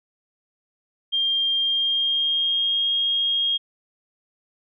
sine tone with pitch glide, 3199 to 3253 Hz, G7 to G#7, +34 to -37 cents, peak -19 dBFS, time 1.12-3.58 s, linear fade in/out 20 ms, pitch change +29 cents, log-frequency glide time 1.55-2.9 s, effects none

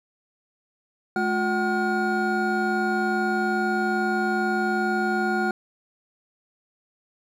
triangle tone cluster, 214 / 356.4 / 755 / 1430 Hz, A3 / F4 / F#5 / F6, -48 / +35 / +35 / +41 cents, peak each -25 dBFS, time 1.16-5.51 s, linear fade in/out 2 ms, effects none

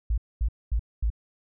sine tone bursts, 55 Hz, A1, in tune, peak -21 dBFS, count 4, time 0.1-1.102 s, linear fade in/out 5 ms, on 78 ms, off 230 ms, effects none

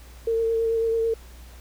sine tone with vibrato, 454.4 Hz, A#4, 44 cents flat, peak -20 dBFS, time 0.27-1.14 s, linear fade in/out 5 ms, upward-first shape triangle, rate 9.1 Hz, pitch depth 20 cents each way, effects added 60 Hz sine -43 dBFS peak until 1.6 s + pink hiss -51 dBFS RMS until 1.6 s

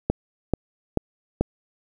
click train, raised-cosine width 2 ms, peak -6 dBFS, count 4, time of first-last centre 0.1-1.41 s, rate 2.29 Hz, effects 8-bit

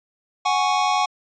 square chord, F# suspended second, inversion none, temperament equal, 740 / 830.6 / 1108.7 Hz, F#5 / G#5 / C#6, 0 / 0 / 0 cents, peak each -23 dBFS, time 0.45-1.06 s, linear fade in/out 10 ms, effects resampled to 16000 Hz

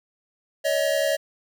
square tone pair together, 564 / 634.9 Hz, C#5 / D#5, +30 / +35 cents, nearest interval major second, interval 205 cents, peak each -24 dBFS, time 0.64-1.17 s, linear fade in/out 20 ms, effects none

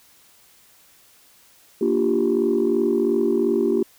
sine chord, G minor seventh, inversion first, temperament equal, 233.1 / 293.7 / 349.2 / 392 Hz, Bb3 / D4 / F4 / G4, 0 / 0 / 0 / 0 cents, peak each -23 / -25 / -21 / -20 dBFS, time 1.81-3.83 s, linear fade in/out 5 ms, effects tanh soft clip ceiling -10 dBFS + white hiss -54 dBFS RMS until 3.98 s

